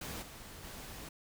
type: noise with level steps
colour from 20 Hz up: pink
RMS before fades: -42 / -50 / -47 dBFS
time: 0.01-1.09 s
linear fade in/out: 5 ms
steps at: 0.21 / 0.63 s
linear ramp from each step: 20 ms
effects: none